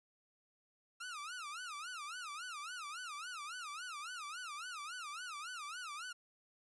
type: tone with vibrato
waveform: sawtooth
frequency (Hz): 1318.5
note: E6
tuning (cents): 0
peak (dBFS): -40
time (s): 1-6.13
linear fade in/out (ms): 10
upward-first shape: sine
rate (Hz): 3.6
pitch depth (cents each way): 230
effects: resampled to 24000 Hz